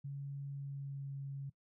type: tone with pitch glide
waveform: sine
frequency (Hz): 140 to 138.23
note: C#3 to C#3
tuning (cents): +18 to -5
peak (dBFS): -40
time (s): 0.04-1.5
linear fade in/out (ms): 10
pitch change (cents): -23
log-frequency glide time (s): 0.5-1.14
effects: noise-tail reverb RT60 0.1 s tail -20 dB re dry